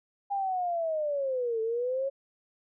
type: linear two-way sweep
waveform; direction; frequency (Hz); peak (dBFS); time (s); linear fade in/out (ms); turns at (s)
sine; down then up; 810 to 440 to 553; -27; 0.3-2.1; 20; 1.61
effects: none